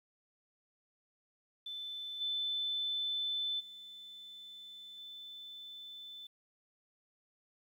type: tone with level steps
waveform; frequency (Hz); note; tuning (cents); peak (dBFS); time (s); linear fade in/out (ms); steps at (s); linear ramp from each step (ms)
sine; 3520; A7; 0; -40 / -33 / -48 / -46; 1.66-6.27; 5; 2.2 / 3.59 / 4.97; 20
effects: 11-bit